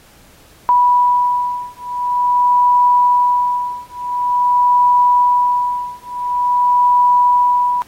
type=beating tone pair; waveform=sine; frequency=981 / 981.47 Hz; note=B5 / B5; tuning=-12 / -11 cents; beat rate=0.47 Hz; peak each=-14 dBFS; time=0.69-7.82 s; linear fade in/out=0 ms; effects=pink hiss -47 dBFS RMS until 7.87 s + AAC 48 kbps